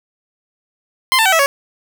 15% pulse tone with pitch steps, 1041 / 890.7 / 762.1 / 652 / 557.9 Hz, C6 / A5 / G5 / E5 / C#5, -9 / +21 / -49 / -19 / +11 cents, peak -4 dBFS, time 1.12-1.46 s, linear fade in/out 0 ms, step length 68 ms, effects none

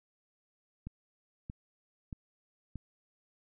click train, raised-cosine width 5 ms, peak -28 dBFS, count 4, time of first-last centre 0.87-2.757 s, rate 1.59 Hz, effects none

